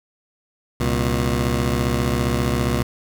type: tone pair together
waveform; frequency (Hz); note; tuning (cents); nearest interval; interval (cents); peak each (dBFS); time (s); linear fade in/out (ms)
15% pulse; 67.39 / 119.8; C#2 / A#2; -48 / +48; minor seventh; 996; -15; 0.8-2.83; 5
effects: none